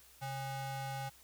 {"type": "ring-modulated tone", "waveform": "square", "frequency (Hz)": 340.7, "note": "F4", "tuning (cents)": -43, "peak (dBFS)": -36, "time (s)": [0.21, 1.1], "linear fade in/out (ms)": 20, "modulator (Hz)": 474, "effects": ["added 63 Hz sine -69 dBFS peak until 1.23 s", "white hiss -61 dBFS RMS until 1.23 s"]}